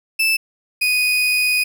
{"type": "tone pair in turn", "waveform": "35% pulse", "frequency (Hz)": [2637, 2487], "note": ["E7", "D#7"], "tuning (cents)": [0, -1], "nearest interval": "minor second", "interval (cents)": 101, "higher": "first", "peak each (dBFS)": -13, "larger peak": "neither", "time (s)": [[0.19, 0.37], [0.81, 1.64]], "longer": "second", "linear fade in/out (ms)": 10, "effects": []}